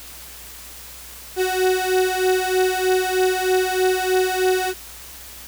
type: beating tone pair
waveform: 35% pulse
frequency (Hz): 370 / 373.2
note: F#4 / F#4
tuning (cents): 0 / +15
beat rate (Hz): 3.2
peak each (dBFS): -18 / -19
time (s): 1.36-4.74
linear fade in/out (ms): 50
effects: added 60 Hz sine -46 dBFS peak until 5.47 s + white hiss -39 dBFS RMS until 5.47 s